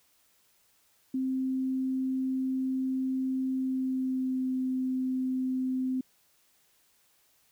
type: tone with pitch glide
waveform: sine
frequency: 261.6 to 258.3 Hz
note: C4 to C4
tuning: 0 to -22 cents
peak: -27 dBFS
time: 1.14-6.01 s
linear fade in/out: 5 ms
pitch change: -22 cents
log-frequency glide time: 3.53-4.5 s
effects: white hiss -67 dBFS RMS until 7.51 s